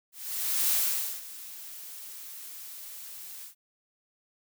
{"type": "noise with ADSR envelope", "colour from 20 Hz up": "blue", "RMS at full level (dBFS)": -25, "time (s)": [0.12, 3.55], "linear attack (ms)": 600, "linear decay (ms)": 490, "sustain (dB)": -18, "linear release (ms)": 110, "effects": []}